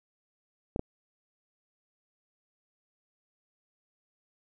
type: clicks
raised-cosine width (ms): 2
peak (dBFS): -17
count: 2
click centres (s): 0.761 / 0.794
effects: none